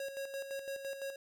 square tone with tremolo, 548 Hz, C#5, 20 cents flat, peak -38 dBFS, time 0-1.16 s, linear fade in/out 2 ms, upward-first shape square, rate 5.9 Hz, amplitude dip 55%, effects none

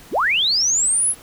sine linear sweep, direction up, 124.1 to 11000 Hz, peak -15 dBFS, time 0.11-1.15 s, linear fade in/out 50 ms, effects pink hiss -44 dBFS RMS until 1.22 s

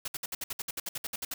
white noise bursts, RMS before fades -35 dBFS, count 15, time 0.05-1.34 s, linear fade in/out 5 ms, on 30 ms, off 60 ms, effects none

